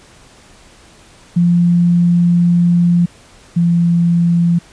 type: tone pair in turn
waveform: sine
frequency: 173.5 / 171.01 Hz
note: F3 / F3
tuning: -11 / -36 cents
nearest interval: unison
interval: 25 cents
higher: first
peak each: -8 / -9 dBFS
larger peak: first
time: 1.36-3.06 / 3.56-4.59 s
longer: first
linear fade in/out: 10 ms
effects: pink hiss -44 dBFS RMS until 4.72 s + resampled to 22050 Hz